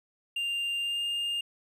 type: tone with pitch glide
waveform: triangle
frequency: 2794 to 2815 Hz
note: F7 to F7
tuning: 0 to +13 cents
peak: -27 dBFS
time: 0.36-1.41 s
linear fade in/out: 5 ms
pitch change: +13 cents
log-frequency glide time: 0.8-1.02 s
effects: none